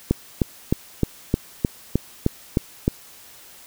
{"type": "click train", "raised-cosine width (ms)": 3, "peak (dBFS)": -4, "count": 10, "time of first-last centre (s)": [0.11, 2.879], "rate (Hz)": 3.25, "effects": ["white hiss -46 dBFS RMS until 3.66 s"]}